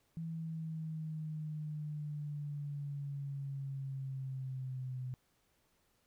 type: exponential sweep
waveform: sine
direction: down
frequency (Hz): 164.5 to 126.9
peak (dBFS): -38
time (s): 0.17-5.14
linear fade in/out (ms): 0
effects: pink hiss -75 dBFS RMS until 6.06 s